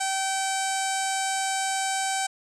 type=tone with low-pass filter; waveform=sawtooth; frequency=771 Hz; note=G5; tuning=29 cents flat; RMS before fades=-27 dBFS; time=0-2.27 s; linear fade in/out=10 ms; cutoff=8100 Hz; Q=4.3; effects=none